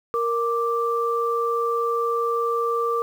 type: tone pair together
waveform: sine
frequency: 466.2 / 1174.8 Hz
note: A#4 / D6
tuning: 0 / 0 cents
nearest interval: octave + major third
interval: 1600 cents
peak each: -23 dBFS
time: 0.14-3.02 s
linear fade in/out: 0 ms
effects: 8-bit